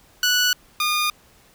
15% pulse tone pair in turn, 1477 / 1217.2 Hz, F#6 / D#6, -3 / -38 cents, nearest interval minor third, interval 335 cents, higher first, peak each -10 / -13 dBFS, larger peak first, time 0.23-0.53 / 0.8-1.1 s, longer neither, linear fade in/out 2 ms, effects pink hiss -54 dBFS RMS until 1.54 s

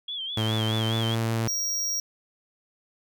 sine tone with vibrato, 3274 Hz, G#7, 25 cents flat, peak -30 dBFS, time 0.08-1.15 s, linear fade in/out 5 ms, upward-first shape sine, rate 4.8 Hz, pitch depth 99 cents each way
sawtooth tone with pitch glide, 110 to 113.62 Hz, A2 to A#2, 0 to -44 cents, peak -20 dBFS, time 0.37-1.48 s, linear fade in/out 5 ms, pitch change +56 cents, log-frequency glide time 0.71-1.06 s
square tone, 5650 Hz, F8, 19 cents sharp, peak -26 dBFS, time 1.48-2 s, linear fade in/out 2 ms
effects none

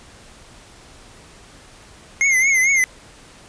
square tone with vibrato, 2117 Hz, C7, 20 cents sharp, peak -14 dBFS, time 2.21-2.84 s, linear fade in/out 0 ms, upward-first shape triangle, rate 4.5 Hz, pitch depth 99 cents each way, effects pink hiss -45 dBFS RMS until 3.48 s + resampled to 22050 Hz

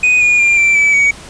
triangle tone with pitch steps, 2489 / 2441 / 2393 / 2347 / 2301 / 2256 Hz, D#7 / D#7 / D7 / D7 / D7 / C#7, 0 / -34 / +32 / -2 / -36 / +30 cents, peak -6 dBFS, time 0.03-1.11 s, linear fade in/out 5 ms, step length 180 ms, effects pink hiss -34 dBFS RMS until 1.29 s + resampled to 22050 Hz

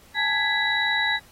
sine tone cluster, 818 / 880 / 1666 / 1985 / 3903 Hz, G#5 / A5 / G#6 / B6 / B7, -26 / 0 / +5 / +8 / -21 cents, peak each -34 / -30 / -25 / -25 / -26 dBFS, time 0.14-1.2 s, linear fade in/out 50 ms, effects pink hiss -53 dBFS RMS until 1.31 s + AAC 48 kbps

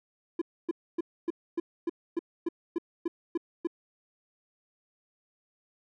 triangle tone bursts, 339 Hz, E4, 49 cents sharp, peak -24 dBFS, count 12, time 0.39-3.672 s, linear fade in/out 5 ms, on 26 ms, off 270 ms, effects none

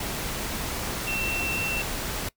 sine tone in noise, 2698 Hz, E7, 40 cents sharp, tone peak -28 dBFS, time 1.07-1.82 s, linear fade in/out 5 ms, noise pink, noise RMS -31 dBFS, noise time 0-2.29 s, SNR 0 dB, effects noise-tail reverb RT60 0.1 s tail -21 dB re dry

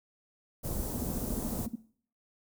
pink band-stop noise, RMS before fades -35 dBFS, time 0.63-1.67 s, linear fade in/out 20 ms, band 580 to 9900 Hz, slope 12 dB/octave
sine tone bursts, 231.4 Hz, A#3, 13 cents flat, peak -31 dBFS, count 12, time 0.94-1.756 s, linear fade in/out 5 ms, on 24 ms, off 48 ms
effects noise-tail reverb RT60 0.5 s tail -17 dB re dry

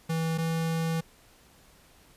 square tone pair in turn, 162.8 / 163.57 Hz, E3 / E3, -21 / -13 cents, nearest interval unison, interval 8 cents, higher second, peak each -27 dBFS, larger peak neither, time 0.09-0.38 / 0.38-1.01 s, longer second, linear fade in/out 10 ms, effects pink hiss -58 dBFS RMS until 2.16 s + resampled to 32000 Hz

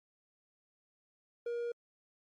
triangle tone, 473.9 Hz, A#4, 28 cents sharp, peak -32 dBFS, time 1.46-1.72 s, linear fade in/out 5 ms, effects MP3 48 kbps

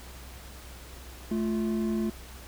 triangle tone pair together, 218.1 / 347.8 Hz, A3 / F4, -15 / -7 cents, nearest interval minor sixth, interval 808 cents, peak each -25 / -30 dBFS, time 1.31-2.1 s, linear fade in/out 5 ms, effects added 63 Hz sine -45 dBFS peak until 2.47 s + pink hiss -48 dBFS RMS until 2.47 s

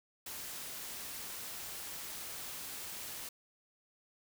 white noise, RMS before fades -44 dBFS, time 0.26-3.29 s, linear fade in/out 5 ms, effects none

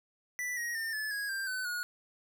square tone with pitch steps, 1975.5 / 1889.6 / 1807.4 / 1728.7 / 1653.5 / 1581.6 / 1512.8 / 1447 Hz, B6 / A#6 / A6 / A6 / G#6 / G6 / F#6 / F#6, 0 / +23 / +46 / -31 / -8 / +15 / +38 / -39 cents, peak -34 dBFS, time 0.39-1.83 s, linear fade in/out 0 ms, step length 180 ms, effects none

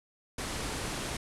pink low-pass noise, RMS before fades -36 dBFS, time 0.38-1.17 s, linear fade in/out 5 ms, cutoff 11000 Hz, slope 48 dB/octave, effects none

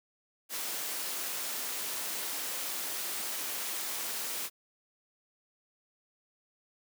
white high-pass noise, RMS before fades -36 dBFS, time 0.49-4.5 s, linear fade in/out 50 ms, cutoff 260 Hz, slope 12 dB/octave, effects none

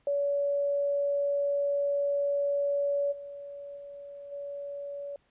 sine tone with level steps, 568 Hz, C#5, 42 cents sharp, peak -25 / -39 / -41 / -35 dBFS, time 0.07-5.16 s, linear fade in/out 2 ms, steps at 3.11 / 3.76 / 4.31 s, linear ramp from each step 20 ms, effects pink hiss -70 dBFS RMS until 5.3 s + resampled to 8000 Hz

